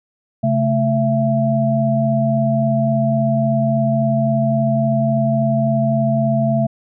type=tone cluster; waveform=sine; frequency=135.3 / 218.9 / 669 Hz; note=C#3 / A3 / E5; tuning=-42 / -9 / +25 cents; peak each=-18 dBFS; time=0.43-6.67 s; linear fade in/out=10 ms; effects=none